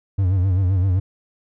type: tone with vibrato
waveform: triangle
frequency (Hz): 93.5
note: F#2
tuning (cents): +19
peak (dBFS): -13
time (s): 0.18-1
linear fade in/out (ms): 10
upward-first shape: sine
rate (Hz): 7.7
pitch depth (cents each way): 92
effects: none